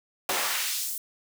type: noise with high-pass filter sweep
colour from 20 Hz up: pink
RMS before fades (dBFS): -29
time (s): 0.29-0.98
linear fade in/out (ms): 2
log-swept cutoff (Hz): 400 to 11000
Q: 0.79
effects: none